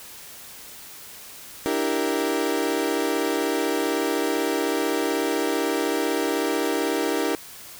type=chord; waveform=35% pulse; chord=E half-diminished seventh; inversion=third; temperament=equal; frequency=293.7 / 329.6 / 392 / 466.2 Hz; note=D4 / E4 / G4 / Bb4; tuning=0 / 0 / 0 / 0 cents; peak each=-26 dBFS; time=1.66-7.35 s; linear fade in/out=0 ms; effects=white hiss -42 dBFS RMS until 7.79 s